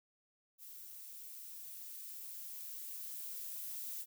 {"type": "noise with level ramp", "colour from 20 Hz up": "violet", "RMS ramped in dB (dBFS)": [-52, -43], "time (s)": [0.58, 4.06], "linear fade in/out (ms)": 50, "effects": []}